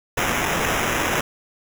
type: noise with sample-and-hold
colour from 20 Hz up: white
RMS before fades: -22 dBFS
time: 0.17-1.21 s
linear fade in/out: 5 ms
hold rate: 4410 Hz
effects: none